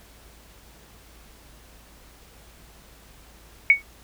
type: tone with exponential decay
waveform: sine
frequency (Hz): 2228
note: C#7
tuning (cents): +8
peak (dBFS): -7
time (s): 3.7-3.82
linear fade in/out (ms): 1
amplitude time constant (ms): 25
effects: added 55 Hz sine -52 dBFS peak until 4.03 s + pink hiss -52 dBFS RMS until 4.03 s